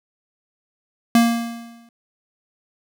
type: tone with exponential decay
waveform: square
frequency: 233.1 Hz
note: A#3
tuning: in tune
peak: -10 dBFS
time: 1.15-1.89 s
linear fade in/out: 2 ms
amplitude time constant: 160 ms
effects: none